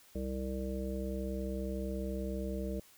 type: harmonic tone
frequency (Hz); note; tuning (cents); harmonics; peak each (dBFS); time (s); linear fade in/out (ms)
65.41; C2; 0; 1 / 3 / 5 / 7 / 9; -38 / -39 / -43 / -43 / -44; 0.15-2.8; 5
effects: white hiss -61 dBFS RMS until 2.97 s